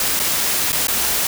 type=noise with dropouts; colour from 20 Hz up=white; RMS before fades=-19 dBFS; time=0-1.27 s; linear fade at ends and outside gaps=2 ms; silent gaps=0.193-0.198 / 0.721-0.728 / 0.871-0.882 s; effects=none